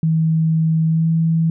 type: tone with pitch glide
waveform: sine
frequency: 160.6 to 163.22 Hz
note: E3 to E3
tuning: -45 to -17 cents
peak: -13 dBFS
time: 0.03-1.5 s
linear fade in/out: 2 ms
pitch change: +28 cents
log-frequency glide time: 0.87-1.08 s
effects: none